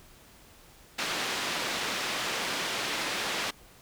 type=band-pass noise; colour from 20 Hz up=white; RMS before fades=-32 dBFS; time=0.98-3.51 s; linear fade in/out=10 ms; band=180 to 3800 Hz; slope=12 dB/octave; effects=pink hiss -55 dBFS RMS until 3.81 s